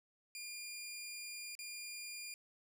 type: tone with dropouts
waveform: 15% pulse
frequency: 2410 Hz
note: D7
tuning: 44 cents sharp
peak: -38 dBFS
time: 0.35-2.34 s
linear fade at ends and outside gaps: 1 ms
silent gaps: 1.552-1.59 s
effects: none